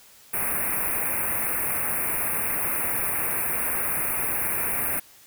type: band-stop noise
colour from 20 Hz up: white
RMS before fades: -26 dBFS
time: 0.33-5 s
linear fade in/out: 10 ms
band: 2600 to 9100 Hz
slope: 96 dB/octave
effects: white hiss -52 dBFS RMS until 5.26 s